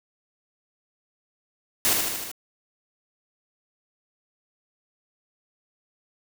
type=noise with echo; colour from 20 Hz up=white; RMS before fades=-21 dBFS; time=1.85-1.93 s; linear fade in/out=0 ms; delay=77 ms; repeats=5; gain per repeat=-3 dB; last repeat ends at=2.315 s; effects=none